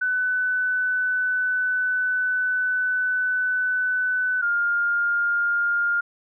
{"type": "tone pair in turn", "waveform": "sine", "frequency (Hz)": [1500, 1409.6], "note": ["F#6", "F6"], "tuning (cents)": [23, 16], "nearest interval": "minor second", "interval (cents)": 107, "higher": "first", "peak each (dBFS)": [-20, -19], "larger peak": "second", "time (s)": [[0.01, 4.42], [4.42, 6.01]], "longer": "first", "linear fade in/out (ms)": 10, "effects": []}